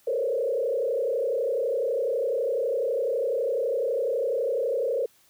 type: tone with frequency modulation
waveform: sine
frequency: 502 Hz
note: B4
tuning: 28 cents sharp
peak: -23 dBFS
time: 0.07-5.06 s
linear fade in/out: 5 ms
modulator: 32 Hz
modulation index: 1.9
effects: white hiss -61 dBFS RMS until 5.29 s